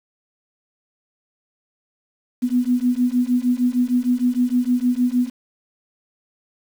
sine beating tone pair, 244 / 250.5 Hz, B3 / B3, -21 / +25 cents, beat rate 6.5 Hz, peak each -19 dBFS, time 2.42-5.3 s, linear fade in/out 20 ms, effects 7-bit

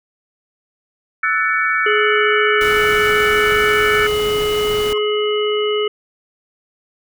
sine chord, F# minor seventh, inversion third, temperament equal with one note detuned, 1318.5 / 1480 / 1760 / 2256 Hz, E6 / F#6 / A6 / C#7, 0 / 0 / 0 / +30 cents, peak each -20 dBFS, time 1.23-4.07 s, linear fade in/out 5 ms
harmonic tone, 421.3 Hz, G#4, 25 cents sharp, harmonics 1 / 3 / 5 / 7, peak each -16 / -26 / -29 / -24 dBFS, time 1.86-5.88 s, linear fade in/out 5 ms
pink noise, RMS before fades -28 dBFS, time 2.61-4.93 s, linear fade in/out 0 ms
triangle tone with exponential growth, 1071 Hz, C6, 40 cents sharp, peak -23 dBFS, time 4.86-4.98 s, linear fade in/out 2 ms, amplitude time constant 26 ms
effects none

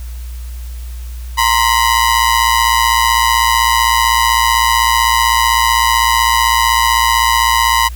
sawtooth ring-modulated tone, 987.8 Hz, B5, in tune, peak -3 dBFS, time 1.37-7.89 s, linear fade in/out 20 ms, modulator 57.9 Hz, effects added 60 Hz sine -23 dBFS peak until 7.95 s + white hiss -41 dBFS RMS until 7.95 s

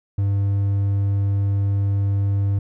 triangle tone, 99.6 Hz, G2, 28 cents sharp, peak -15 dBFS, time 0.18-2.59 s, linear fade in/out 5 ms, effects none

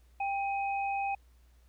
sine tone pair together, 793 / 2518 Hz, G5 / D#7, +20 / +20 cents, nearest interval octave + minor sixth, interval 2000 cents, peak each -30 / -38 dBFS, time 0.2-1.15 s, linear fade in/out 5 ms, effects added 60 Hz sine -58 dBFS peak until 1.68 s + pink hiss -71 dBFS RMS until 1.68 s

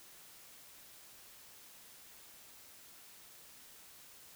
silence, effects white hiss -57 dBFS RMS until 4.35 s

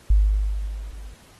sine tone with level ramp, 51.1 Hz, G#1, 27 cents flat, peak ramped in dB -11 to -37 dBFS, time 0.1-1.14 s, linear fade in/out 5 ms, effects pink hiss -52 dBFS RMS until 1.39 s + AAC 32 kbps

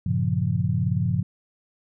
sine chord, G half-diminished seventh, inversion none, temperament equal, 98 / 116.54 / 138.59 / 174.61 Hz, G2 / Bb2 / Db3 / F3, 0 / 0 / 0 / 0 cents, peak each -26 dBFS, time 0.06-1.23 s, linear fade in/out 5 ms, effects none

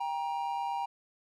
triangle tone pair together, 793.3 / 942 Hz, G5 / A#5, +20 / +18 cents, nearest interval minor third, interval 298 cents, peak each -32 / -32 dBFS, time 0-0.86 s, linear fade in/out 10 ms, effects none

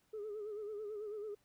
sine tone with vibrato, 421.4 Hz, G#4, 25 cents sharp, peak -39 dBFS, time 0.13-1.35 s, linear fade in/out 10 ms, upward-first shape sine, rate 9.1 Hz, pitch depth 68 cents each way, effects tanh soft clip ceiling -38 dBFS + pink hiss -75 dBFS RMS until 1.44 s

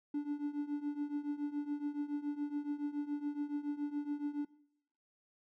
triangle tone with tremolo, 291.5 Hz, D4, 13 cents flat, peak -28 dBFS, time 0.14-4.45 s, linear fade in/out 5 ms, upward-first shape triangle, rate 7.1 Hz, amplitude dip 90%, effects noise-tail reverb RT60 0.7 s tail -21 dB re dry + tanh soft clip ceiling -28 dBFS

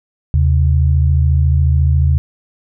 sine tone pair together, 78.98 / 133.1 Hz, D#2 / C3, +26 / +30 cents, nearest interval major sixth, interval 904 cents, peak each -10 / -15 dBFS, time 0.34-2.18 s, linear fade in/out 0 ms, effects none

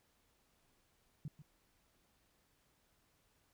sine tone with echo, 149 Hz, D3, 25 cents sharp, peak -40 dBFS, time 1.25-1.28 s, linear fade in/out 2 ms, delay 140 ms, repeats 1, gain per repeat -12 dB, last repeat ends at 1.42 s, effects pink hiss -75 dBFS RMS until 3.53 s

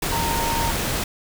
sine tone in noise, 923 Hz, A#5, 17 cents flat, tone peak -24 dBFS, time 0.12-0.71 s, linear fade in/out 5 ms, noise pink, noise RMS -24 dBFS, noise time 0.02-1.04 s, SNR -3 dB, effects none

